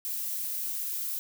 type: noise with amplitude modulation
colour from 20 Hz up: violet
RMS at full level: -32 dBFS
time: 0.05-1.19 s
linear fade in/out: 0 ms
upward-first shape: sine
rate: 198 Hz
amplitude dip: 25%
effects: none